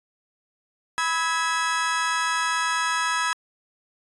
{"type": "chord", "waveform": "35% pulse", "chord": "E major", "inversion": "second", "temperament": "equal with one note detuned", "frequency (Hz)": [987.8, 1290.6, 1661.2], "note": ["B5", "E6", "G#6"], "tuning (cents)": [0, -37, 0], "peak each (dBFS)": -25, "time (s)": [0.98, 3.33], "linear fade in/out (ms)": 0, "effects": ["resampled to 24000 Hz"]}